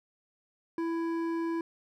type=tone with hard clipping; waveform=triangle; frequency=332 Hz; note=E4; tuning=12 cents sharp; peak=-31 dBFS; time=0.78-1.61 s; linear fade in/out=2 ms; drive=14 dB; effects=none